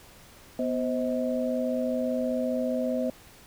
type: tone cluster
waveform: sine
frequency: 247.3 / 520 / 635 Hz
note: B3 / C5 / D#5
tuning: +3 / -11 / +35 cents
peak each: -28 / -30 / -31 dBFS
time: 0.59-3.1 s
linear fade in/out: 2 ms
effects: pink hiss -52 dBFS RMS until 3.46 s